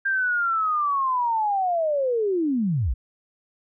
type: linear sweep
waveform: sine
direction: down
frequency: 1600 to 45.65 Hz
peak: -20 dBFS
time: 0.05-2.94 s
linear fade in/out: 10 ms
effects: none